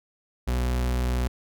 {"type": "tone", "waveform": "40% pulse", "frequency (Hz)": 61.74, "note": "B1", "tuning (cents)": 0, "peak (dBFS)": -22, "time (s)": [0.47, 1.28], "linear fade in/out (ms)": 10, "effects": []}